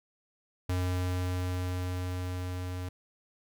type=tone with level ramp; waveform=square; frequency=90.7 Hz; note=F#2; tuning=34 cents flat; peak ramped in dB=-28 to -35 dBFS; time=0.69-2.89 s; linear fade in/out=5 ms; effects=none